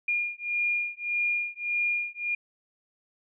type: beating tone pair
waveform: sine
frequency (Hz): 2418 / 2419.7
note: D7 / D#7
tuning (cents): +50 / -49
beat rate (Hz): 1.7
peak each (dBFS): -29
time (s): 0.08-2.35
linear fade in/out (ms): 5
effects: none